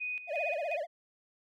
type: tone with tremolo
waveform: sine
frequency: 2489 Hz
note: D#7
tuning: in tune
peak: -33 dBFS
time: 0-0.77 s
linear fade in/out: 20 ms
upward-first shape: square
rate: 2.8 Hz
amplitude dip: 70%
type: tone with vibrato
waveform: triangle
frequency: 633 Hz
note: D#5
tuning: 30 cents sharp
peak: -30 dBFS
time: 0.27-0.87 s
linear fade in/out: 50 ms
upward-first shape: triangle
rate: 16 Hz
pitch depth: 230 cents each way
effects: none